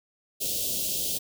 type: band-stop noise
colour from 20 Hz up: white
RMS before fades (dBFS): -29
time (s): 0.4-1.19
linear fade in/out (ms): 20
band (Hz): 640 to 2900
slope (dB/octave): 48
effects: none